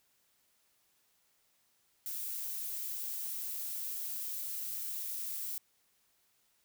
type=noise; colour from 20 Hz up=violet; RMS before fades=-39 dBFS; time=2.06-5.58 s; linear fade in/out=0 ms; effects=white hiss -73 dBFS RMS until 6.64 s